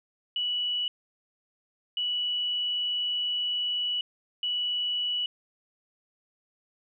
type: tone bursts at uneven times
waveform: sine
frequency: 2947 Hz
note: F#7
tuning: 8 cents flat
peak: -26 dBFS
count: 3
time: 0.36-0.88 / 1.97-4.01 / 4.43-5.26 s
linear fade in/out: 2 ms
effects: none